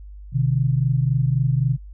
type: tone pair together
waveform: sine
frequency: 127.7 / 151.47 Hz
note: C3 / D#3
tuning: -42 / -46 cents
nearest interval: minor third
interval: 296 cents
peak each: -18 / -21 dBFS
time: 0.32-1.78 s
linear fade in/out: 50 ms
effects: added 50 Hz sine -36 dBFS peak until 1.93 s